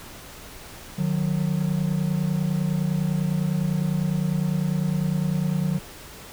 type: tone pair together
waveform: triangle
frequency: 152.47 / 182.4 Hz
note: D#3 / F#3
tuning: -35 / -24 cents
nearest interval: minor third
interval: 311 cents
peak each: -22 dBFS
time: 0.98-5.79 s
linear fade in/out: 10 ms
effects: pink hiss -42 dBFS RMS until 6.32 s